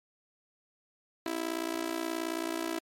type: tone with amplitude modulation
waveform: sawtooth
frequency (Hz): 329.6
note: E4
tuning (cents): 0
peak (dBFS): -24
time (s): 1.26-2.79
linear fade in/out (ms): 2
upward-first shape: sine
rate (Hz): 58.7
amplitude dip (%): 90
effects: MP3 64 kbps